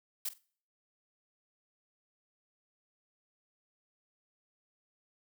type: noise with echo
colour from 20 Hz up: blue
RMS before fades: -35 dBFS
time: 0.25-0.29 s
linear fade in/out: 5 ms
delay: 47 ms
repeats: 2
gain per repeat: -15 dB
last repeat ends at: 0.384 s
effects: noise-tail reverb RT60 0.5 s tail -23 dB re dry